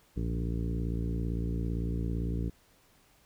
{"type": "harmonic tone with a mistuned harmonic", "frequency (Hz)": 57.8, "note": "A#1", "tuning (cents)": -14, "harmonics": [1, 2, 3, 4, 5, 6, 7, 8], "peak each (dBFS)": [-32, -36, -36, -44, -40, -46, -46, -49], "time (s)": [0.16, 2.5], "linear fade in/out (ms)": 10, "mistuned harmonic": 1, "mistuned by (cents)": 76, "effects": ["pink hiss -64 dBFS RMS until 3.25 s"]}